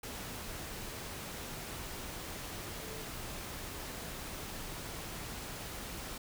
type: tone in noise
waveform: sine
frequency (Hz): 440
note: A4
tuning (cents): 0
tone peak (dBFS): -48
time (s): 2.82-3.04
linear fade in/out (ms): 5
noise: pink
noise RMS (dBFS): -43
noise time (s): 0.03-6.18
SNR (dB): -8
effects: none